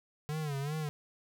square tone with vibrato, 146.83 Hz, D3, in tune, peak -34 dBFS, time 0.29-0.89 s, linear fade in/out 0 ms, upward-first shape sine, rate 2.6 Hz, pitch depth 120 cents each way, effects none

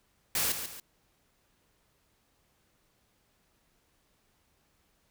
white noise with echo, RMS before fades -29 dBFS, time 0.35-0.52 s, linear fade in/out 2 ms, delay 140 ms, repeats 2, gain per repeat -8 dB, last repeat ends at 0.8 s, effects pink hiss -71 dBFS RMS until 5.1 s

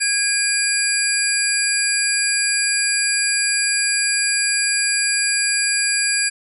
sine tone cluster, 1647 / 2396 / 4778 / 7700 / 10670 Hz, G#6 / D7 / D8 / B8 / E9, -15 / +34 / +29 / -45 / +20 cents, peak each -23 dBFS, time 0-6.3 s, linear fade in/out 20 ms, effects none

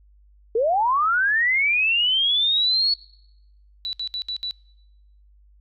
sine linear sweep, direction up, 424.6 to 4425 Hz, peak -17 dBFS, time 0.55-2.94 s, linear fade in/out 5 ms
sine tone bursts, 3951 Hz, B7, in tune, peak -25 dBFS, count 5, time 3.85-4.51 s, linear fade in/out 0 ms, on 80 ms, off 65 ms
effects noise-tail reverb RT60 0.9 s tail -24 dB re dry + added 50 Hz sine -51 dBFS peak until 5.6 s

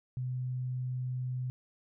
sine tone, 126.8 Hz, B2, 46 cents sharp, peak -32 dBFS, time 0.17-1.5 s, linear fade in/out 0 ms, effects none

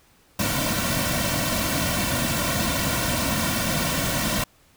pink noise with comb filter, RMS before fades -24 dBFS, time 0.39-4.44 s, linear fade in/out 5 ms, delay 2.4 ms, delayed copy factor -0.85, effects pink hiss -58 dBFS RMS until 4.76 s

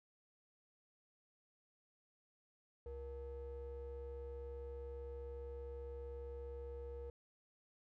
triangle ring-modulated tone, 203.4 Hz, G#3, 36 cents flat, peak -40 dBFS, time 2.86-7.1 s, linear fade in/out 2 ms, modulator 271 Hz, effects none

